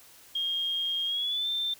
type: tone with pitch glide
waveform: sine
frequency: 3235 to 3569 Hz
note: G#7 to A7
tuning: -46 to +24 cents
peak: -27 dBFS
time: 0.35-1.74 s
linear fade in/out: 5 ms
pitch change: +170 cents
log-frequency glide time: 1.06-1.48 s
effects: white hiss -54 dBFS RMS until 1.79 s

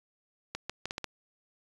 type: clicks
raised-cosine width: 0.2 ms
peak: -17 dBFS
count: 6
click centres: 0.55 / 0.696 / 0.856 / 0.909 / 0.981 / 1.043 s
effects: resampled to 24000 Hz

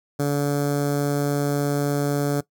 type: tone with notch filter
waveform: 15% pulse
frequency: 143.6 Hz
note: D3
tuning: 39 cents flat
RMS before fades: -22 dBFS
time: 0.19-2.41 s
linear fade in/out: 10 ms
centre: 2700 Hz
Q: 0.56
effects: noise-tail reverb RT60 0.1 s tail -19 dB re dry

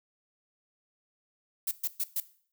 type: noise bursts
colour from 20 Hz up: violet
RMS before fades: -30 dBFS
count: 4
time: 1.67-2.202 s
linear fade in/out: 5 ms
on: 43 ms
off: 120 ms
effects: noise-tail reverb RT60 0.5 s tail -17 dB re dry

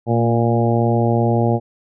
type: harmonic tone with a mistuned harmonic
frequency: 117.3 Hz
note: A#2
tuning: 11 cents sharp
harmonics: 1 / 2 / 3 / 4 / 5 / 6 / 7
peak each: -17 / -20 / -22 / -23 / -24 / -25 / -25 dBFS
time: 0.06-1.6 s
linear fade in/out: 50 ms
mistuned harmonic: 2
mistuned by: -21 cents
effects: none

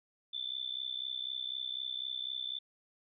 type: tone with amplitude modulation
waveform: sine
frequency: 3520 Hz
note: A7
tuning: in tune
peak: -32 dBFS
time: 0.33-2.59 s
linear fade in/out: 10 ms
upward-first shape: sine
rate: 64 Hz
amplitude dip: 90%
effects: none

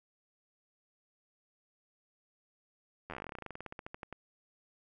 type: slowing click train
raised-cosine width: 0.5 ms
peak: -27 dBFS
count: 27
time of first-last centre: 3.1-4.127 s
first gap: 11 ms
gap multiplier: 1.09
effects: none

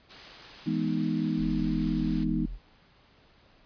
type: noise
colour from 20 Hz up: white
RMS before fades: -45 dBFS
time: 0.09-2.25 s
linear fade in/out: 20 ms
type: chord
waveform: sine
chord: E major seventh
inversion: none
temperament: equal with one note detuned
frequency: 164.81 / 209.5 / 246.9 / 311.1 Hz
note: E3 / G#3 / B3 / D#4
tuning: 0 / +15 / 0 / 0 cents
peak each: -31 dBFS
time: 0.66-2.46 s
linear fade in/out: 10 ms
type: tone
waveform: triangle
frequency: 41 Hz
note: E1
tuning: 9 cents flat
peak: -32 dBFS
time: 1.37-2.59 s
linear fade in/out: 50 ms
effects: pink hiss -60 dBFS RMS until 3.65 s + resampled to 11025 Hz

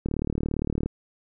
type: click train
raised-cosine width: 3 ms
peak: -14 dBFS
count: 31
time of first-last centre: 0.06-0.86 s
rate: 37.5 Hz
effects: none

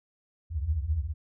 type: tone cluster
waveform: sine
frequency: 68.1 / 77.9 / 82.5 Hz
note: C#2 / D#2 / E2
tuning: -30 / +3 / +2 cents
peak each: -31 / -32 / -29 dBFS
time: 0.5-1.14 s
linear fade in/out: 50 ms
effects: none

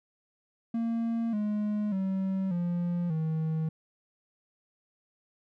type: tone with pitch steps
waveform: triangle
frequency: 230 / 209.7 / 191.18 / 174.31 / 158.92 Hz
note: A#3 / G#3 / G3 / F3 / D#3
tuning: -23 / +17 / -43 / -3 / +37 cents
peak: -25 dBFS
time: 0.74-3.69 s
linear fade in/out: 5 ms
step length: 590 ms
effects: none

